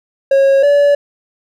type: tone pair in turn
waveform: triangle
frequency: 546 / 573.9 Hz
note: C#5 / D5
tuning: -26 / -40 cents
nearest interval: minor second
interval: 86 cents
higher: second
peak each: -5 dBFS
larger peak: neither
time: 0.31-0.63 / 0.63-0.95 s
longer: neither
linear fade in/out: 5 ms
effects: none